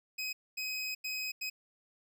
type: tone bursts at uneven times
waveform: 25% pulse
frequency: 2525 Hz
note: D#7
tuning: 25 cents sharp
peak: -31 dBFS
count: 4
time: 0.18-0.33 / 0.57-0.95 / 1.04-1.32 / 1.41-1.5 s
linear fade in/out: 10 ms
effects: none